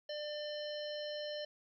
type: harmonic tone with a mistuned harmonic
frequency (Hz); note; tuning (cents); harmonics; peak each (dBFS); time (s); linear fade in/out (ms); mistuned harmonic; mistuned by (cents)
596; D5; +25; 1 / 3 / 5 / 7 / 9; -40 / -51 / -48 / -50 / -51; 0.09-1.45; 5; 5; +35
effects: 13-bit

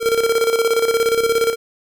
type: tone with tremolo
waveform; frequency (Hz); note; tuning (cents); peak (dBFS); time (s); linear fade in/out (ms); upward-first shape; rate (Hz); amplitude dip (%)
square; 458.6; A#4; -28; -13; 0-1.56; 50; square; 17; 60
effects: none

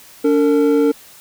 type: tone pair together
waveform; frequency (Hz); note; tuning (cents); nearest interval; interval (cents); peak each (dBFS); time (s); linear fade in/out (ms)
triangle; 286.7 / 455.1; D4 / A#4; -42 / -42; minor sixth; 800; -12; 0.24-0.92; 10
effects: white hiss -43 dBFS RMS until 1.2 s

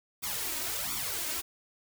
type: noise with flanger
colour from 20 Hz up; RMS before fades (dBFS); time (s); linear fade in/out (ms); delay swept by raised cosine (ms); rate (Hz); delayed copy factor
white; -34; 0.22-1.42; 20; 0.86 to 3.26; 1.4; +0.9
effects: none

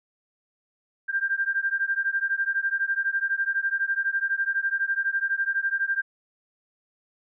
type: beating tone pair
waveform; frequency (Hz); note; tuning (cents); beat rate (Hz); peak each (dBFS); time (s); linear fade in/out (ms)
sine; 1583 / 1595; G6 / G6; +17 / +30; 12; -26; 1.08-6.02; 20
effects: none

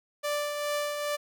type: tone with tremolo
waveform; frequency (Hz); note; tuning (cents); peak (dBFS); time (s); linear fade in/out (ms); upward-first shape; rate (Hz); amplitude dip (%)
sawtooth; 587.3; D5; 0; -23; 0.23-1.17; 20; triangle; 2.4; 45
effects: none

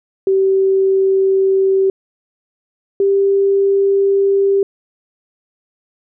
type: tone pair in turn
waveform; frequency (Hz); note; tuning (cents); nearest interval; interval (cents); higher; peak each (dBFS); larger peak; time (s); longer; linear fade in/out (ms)
sine; 385.3 / 394.5; G4 / G4; -30 / +11; unison; 41; second; -10; neither; 0.27-1.9 / 3-4.63; neither; 2
effects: none

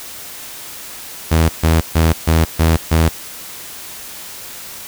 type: tone bursts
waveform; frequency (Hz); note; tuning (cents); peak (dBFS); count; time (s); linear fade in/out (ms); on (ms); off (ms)
sawtooth; 81.1; E2; -28; -6; 6; 1.31-3.09; 10; 180; 140
effects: white hiss -32 dBFS RMS until 4.87 s

